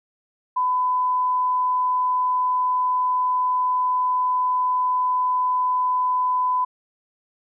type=tone; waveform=sine; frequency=1004 Hz; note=B5; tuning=28 cents sharp; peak=-18 dBFS; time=0.56-6.65 s; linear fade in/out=10 ms; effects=none